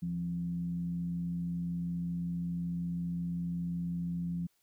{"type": "tone with frequency modulation", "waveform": "sine", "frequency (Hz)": 172.3, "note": "F3", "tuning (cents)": -23, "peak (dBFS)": -32, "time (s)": [0.02, 4.47], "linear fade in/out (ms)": 10, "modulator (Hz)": 92.7, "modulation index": 0.3, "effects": ["white hiss -74 dBFS RMS until 4.62 s"]}